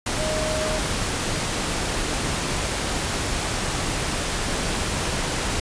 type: tone in noise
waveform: sine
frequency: 622.3 Hz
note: D#5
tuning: in tune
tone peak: -26 dBFS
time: 0.19-0.79 s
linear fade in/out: 5 ms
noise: pink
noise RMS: -25 dBFS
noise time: 0.06-5.6 s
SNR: -4 dB
effects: resampled to 22050 Hz